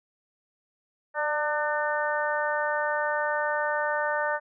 harmonic tone with a mistuned harmonic, 300 Hz, D4, 37 cents sharp, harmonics 2 / 3 / 4 / 5 / 6, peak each -29 / -30 / -34 / -31 / -32 dBFS, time 1.14-4.4 s, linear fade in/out 50 ms, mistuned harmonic 2, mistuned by -20 cents, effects none

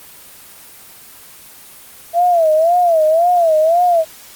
sine tone with vibrato, 666 Hz, E5, 18 cents sharp, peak -9 dBFS, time 2.13-4.05 s, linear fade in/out 50 ms, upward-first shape sine, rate 1.9 Hz, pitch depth 130 cents each way, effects white hiss -39 dBFS RMS until 4.35 s + Opus 24 kbps

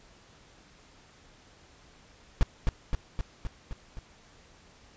brown noise with echo, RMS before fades -19 dBFS, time 2.41-2.43 s, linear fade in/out 0 ms, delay 260 ms, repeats 6, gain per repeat -3 dB, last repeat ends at 3.99 s, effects pink hiss -57 dBFS RMS until 4.96 s + resampled to 16000 Hz

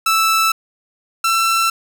sawtooth tone pair in turn, 1318.5 / 1340.8 Hz, E6 / E6, 0 / +29 cents, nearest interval unison, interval 29 cents, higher second, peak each -9 / -10 dBFS, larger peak first, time 0.06-0.52 / 1.24-1.7 s, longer neither, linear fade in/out 5 ms, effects none

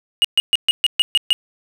triangle tone bursts, 2874 Hz, F7, 49 cents sharp, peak -9 dBFS, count 8, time 0.22-1.33 s, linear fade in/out 0 ms, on 25 ms, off 130 ms, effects none

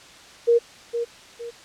sine tone with echo, 470 Hz, A#4, 14 cents sharp, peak -13 dBFS, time 0.47-0.59 s, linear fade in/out 20 ms, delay 460 ms, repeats 2, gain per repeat -9 dB, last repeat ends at 1.51 s, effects white hiss -46 dBFS RMS until 1.64 s + low-pass 6000 Hz 12 dB/octave

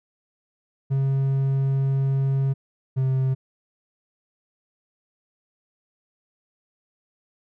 triangle tone pair in turn, 135.7 / 131.76 Hz, C#3 / C3, -36 / +12 cents, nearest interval minor second, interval 52 cents, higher first, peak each -17 dBFS, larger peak neither, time 0.9-2.54 / 2.96-3.35 s, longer first, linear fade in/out 20 ms, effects none

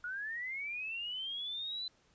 sine linear sweep, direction up, 1419 to 4046 Hz, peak -37 dBFS, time 0.04-1.88 s, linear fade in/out 2 ms, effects pink hiss -69 dBFS RMS until 2.14 s + resampled to 16000 Hz

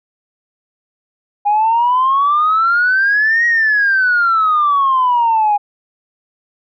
sine exponential two-way sweep, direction up then down, 814 to 1900 to 814 Hz, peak -9 dBFS, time 1.45-5.58 s, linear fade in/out 20 ms, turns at 3.46 s, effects tanh soft clip ceiling -6 dBFS

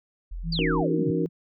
sine tone, 42.83 Hz, F1, 33 cents flat, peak -31 dBFS, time 0.31-0.82 s, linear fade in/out 10 ms
sine tone with pitch glide, 164.81 to 167.79 Hz, E3 to E3, 0 to +31 cents, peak -27 dBFS, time 0.43-1.29 s, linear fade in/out 50 ms, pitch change +31 cents, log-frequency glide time 0.85-1.17 s
sine exponential sweep, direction down, 4913 to 110 Hz, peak -27 dBFS, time 0.52-1.11 s, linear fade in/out 5 ms
sine chord, D# minor seventh, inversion third, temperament equal, 277.2 / 311.1 / 370 / 466.2 Hz, C#4 / D#4 / F#4 / A#4, 0 / 0 / 0 / 0 cents, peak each -29 dBFS, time 0.59-1.26 s, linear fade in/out 0 ms
effects none

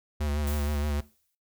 square tone with vibrato, 73.42 Hz, D2, in tune, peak -27 dBFS, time 0.2-1.01 s, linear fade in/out 10 ms, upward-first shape sine, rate 6.4 Hz, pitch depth 42 cents each way
blue noise with exponential decay, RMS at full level -38 dBFS, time 0.47-1.35 s, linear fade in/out 2 ms, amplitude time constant 190 ms
effects noise-tail reverb RT60 0.3 s tail -18 dB re dry

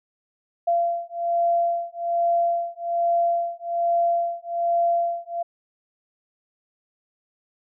sine beating tone pair, 685 / 686.2 Hz, F5 / F5, -34 / -31 cents, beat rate 1.2 Hz, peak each -23 dBFS, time 0.67-5.43 s, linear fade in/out 10 ms, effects none

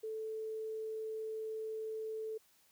sine tone, 438.9 Hz, A4, 4 cents flat, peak -38 dBFS, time 0.03-2.38 s, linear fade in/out 10 ms, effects white hiss -69 dBFS RMS until 2.71 s

